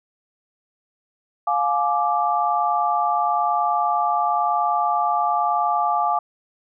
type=chord; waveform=sine; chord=D diminished; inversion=first; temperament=just; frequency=704.8 / 845.8 / 1174.7 Hz; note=F5 / Ab5 / D6; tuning=+16 / +31 / 0 cents; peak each=-22 dBFS; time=1.47-6.19 s; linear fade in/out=5 ms; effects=none